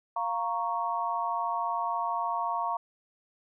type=chord; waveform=sine; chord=Bb minor; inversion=second; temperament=equal; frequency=698.5 / 932.3 / 1108.7 Hz; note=F5 / Bb5 / Db6; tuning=0 / 0 / 0 cents; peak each=-33 / -31 / -32 dBFS; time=0.16-2.77 s; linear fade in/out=5 ms; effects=none